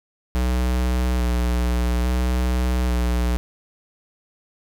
square tone with vibrato, 61.3 Hz, B1, 12 cents flat, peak -19 dBFS, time 0.35-3.37 s, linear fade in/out 0 ms, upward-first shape square, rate 0.59 Hz, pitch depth 23 cents each way, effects none

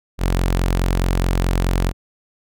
sawtooth tone, 44.71 Hz, F1, 41 cents sharp, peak -12 dBFS, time 0.18-1.93 s, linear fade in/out 50 ms, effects none

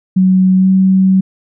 sine tone with pitch glide, 186.8 to 189.52 Hz, F#3 to F#3, +17 to +42 cents, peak -6 dBFS, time 0.16-1.21 s, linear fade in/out 10 ms, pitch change +25 cents, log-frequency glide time 0.56-0.69 s, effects none

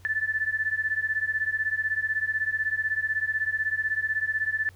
sine beating tone pair, 1746 / 1762 Hz, A6 / A6, -14 / +2 cents, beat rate 16 Hz, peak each -27 / -28 dBFS, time 0.05-4.69 s, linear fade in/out 0 ms, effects added 91 Hz sine -49 dBFS peak until 4.75 s + pink hiss -59 dBFS RMS until 4.75 s

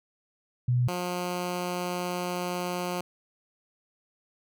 sine / 10% pulse tone pair in turn, 123.47 / 178.38 Hz, B2 / F3, 0 / +37 cents, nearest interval tritone, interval 637 cents, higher second, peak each -21 dBFS, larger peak neither, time 0.68-0.88 / 0.88-3.01 s, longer second, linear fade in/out 5 ms, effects none

